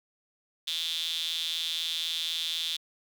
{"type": "tone with high-pass filter", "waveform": "sawtooth", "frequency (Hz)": 164, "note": "E3", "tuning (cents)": -9, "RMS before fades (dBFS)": -32, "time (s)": [0.67, 2.77], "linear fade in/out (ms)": 10, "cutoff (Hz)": 3500, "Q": 8.8, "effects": []}